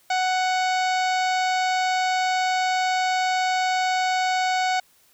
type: harmonic tone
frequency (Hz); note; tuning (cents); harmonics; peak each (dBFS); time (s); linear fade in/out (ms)
742; F#5; +5; 1 / 2 / 3 / 4 / 5 / 6 / 7 / 8 / 9 / 10; -21 / -29 / -30 / -37 / -36 / -35 / -41 / -42 / -44 / -42; 0.1-4.8; 5
effects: white hiss -59 dBFS RMS until 5.13 s